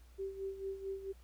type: tone with tremolo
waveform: sine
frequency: 388.4 Hz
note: G4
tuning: 16 cents flat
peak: -36 dBFS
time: 0.18-1.13 s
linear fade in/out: 20 ms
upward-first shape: sine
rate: 4.5 Hz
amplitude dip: 70%
effects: added 60 Hz sine -56 dBFS peak until 1.23 s + pink hiss -68 dBFS RMS until 1.23 s